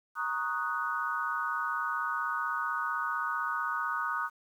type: chord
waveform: sine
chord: D# minor seventh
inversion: second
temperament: equal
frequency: 932.3 / 1108.7 / 1244.5 / 1480 Hz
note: A#5 / C#6 / D#6 / F#6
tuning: 0 / 0 / 0 / 0 cents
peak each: -38 / -38 / -33 / -34 dBFS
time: 0.15-4.3 s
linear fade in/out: 50 ms
effects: 10-bit